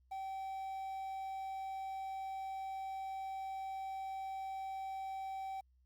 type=tone with quantisation; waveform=triangle; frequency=771 Hz; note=G5; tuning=29 cents flat; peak=-38 dBFS; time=0.11-5.61 s; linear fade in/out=10 ms; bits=11; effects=added 63 Hz sine -67 dBFS peak until 5.85 s + Opus 48 kbps